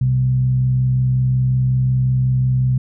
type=tone with frequency modulation; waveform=sine; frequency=128.1 Hz; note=C3; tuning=36 cents flat; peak=-13 dBFS; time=0.01-2.78 s; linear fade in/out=5 ms; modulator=65.5 Hz; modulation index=0.3; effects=none